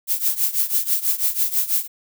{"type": "noise with tremolo", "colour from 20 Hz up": "violet", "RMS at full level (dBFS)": -17, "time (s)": [0.07, 1.88], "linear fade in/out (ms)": 50, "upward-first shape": "triangle", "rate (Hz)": 6.1, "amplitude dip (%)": 90, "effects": []}